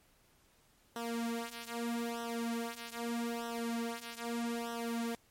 sawtooth tone with flanger, 233.5 Hz, A#3, 3 cents sharp, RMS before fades -38 dBFS, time 0.96-5.15 s, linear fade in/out 0 ms, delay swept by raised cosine 0.43 to 4.43 ms, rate 0.8 Hz, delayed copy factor -0.85, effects pink hiss -68 dBFS RMS until 5.3 s + MP3 64 kbps

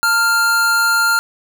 square tone pair together, 898.4 / 1396.9 Hz, A5 / F6, +36 / 0 cents, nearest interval minor sixth, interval 764 cents, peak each -25 / -13 dBFS, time 0.03-1.19 s, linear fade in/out 0 ms, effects none

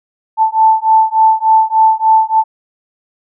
sine beating tone pair, 880 / 883.4 Hz, A5 / A5, 0 / +7 cents, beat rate 3.4 Hz, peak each -10 dBFS, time 0.37-2.44 s, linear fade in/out 50 ms, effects none

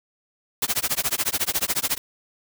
white noise with tremolo, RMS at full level -21 dBFS, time 0.62-1.98 s, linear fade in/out 2 ms, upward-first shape sine, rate 14 Hz, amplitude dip 100%, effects none

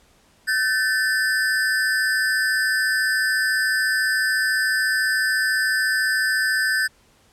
square ring-modulated tone, 1645 Hz, G#6, 17 cents flat, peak -16 dBFS, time 0.47-6.88 s, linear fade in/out 20 ms, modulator 117 Hz, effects pink hiss -57 dBFS RMS until 7.32 s + low-pass 11000 Hz 12 dB/octave

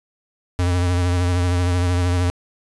square tone with vibrato, 88.9 Hz, F2, 31 cents sharp, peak -17 dBFS, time 0.59-2.3 s, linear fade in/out 0 ms, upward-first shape triangle, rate 13 Hz, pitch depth 43 cents each way, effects resampled to 24000 Hz + 9-bit

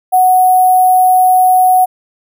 sine tone with sample-and-hold, 740 Hz, F#5, in tune, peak -5 dBFS, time 0.12-1.86 s, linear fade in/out 20 ms, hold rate 11025 Hz, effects none

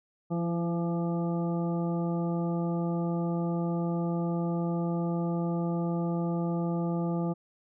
harmonic tone with a mistuned harmonic, 170.7 Hz, F3, 39 cents flat, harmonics 1 / 2 / 3 / 4 / 5 / 7, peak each -28 / -34 / -38 / -40 / -42 / -45 dBFS, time 0.3-7.34 s, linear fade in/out 20 ms, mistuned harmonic 2, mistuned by -20 cents, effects none

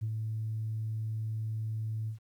sine tone with ADSR envelope, 110 Hz, A2, in tune, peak -28 dBFS, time 0.01-2.19 s, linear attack 22 ms, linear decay 61 ms, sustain -3 dB, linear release 110 ms, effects tanh soft clip ceiling -26 dBFS + 11-bit

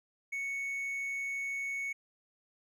triangle tone, 2217 Hz, C#7, in tune, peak -32 dBFS, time 0.32-1.93 s, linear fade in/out 10 ms, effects none

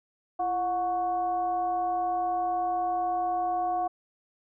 sine tone with frequency modulation, 725 Hz, F#5, 35 cents flat, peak -25 dBFS, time 0.39-3.88 s, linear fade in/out 10 ms, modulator 386 Hz, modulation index 0.51, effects none

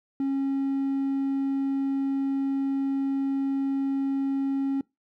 triangle tone, 273 Hz, C#4, 26 cents flat, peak -21 dBFS, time 0.2-4.81 s, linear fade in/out 2 ms, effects noise-tail reverb RT60 0.2 s tail -24 dB re dry + tanh soft clip ceiling -17 dBFS

